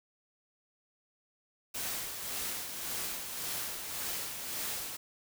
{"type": "noise with tremolo", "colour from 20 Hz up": "white", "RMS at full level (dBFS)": -36, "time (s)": [1.74, 4.97], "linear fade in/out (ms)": 10, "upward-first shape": "sine", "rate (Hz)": 1.8, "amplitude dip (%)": 45, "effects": []}